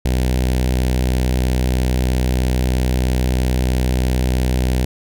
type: tone with notch filter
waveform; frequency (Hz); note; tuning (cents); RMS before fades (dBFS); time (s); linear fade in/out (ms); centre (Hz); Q
sawtooth; 63.1; B1; +38; -17; 0.05-4.85; 5; 1200; 1.1
effects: none